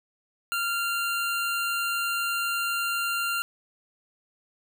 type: tone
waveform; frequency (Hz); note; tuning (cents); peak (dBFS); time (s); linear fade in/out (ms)
25% pulse; 1388; F6; -11; -22; 0.52-3.42; 0
effects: none